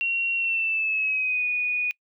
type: tone with pitch glide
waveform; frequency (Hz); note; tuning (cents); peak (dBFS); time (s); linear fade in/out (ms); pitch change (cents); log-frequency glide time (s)
sine; 2740 to 2469; F7 to D#7; -34 to -14; -22; 0.01-1.91; 0; -180; 0.36-1.47
effects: noise-tail reverb RT60 0.1 s tail -26 dB re dry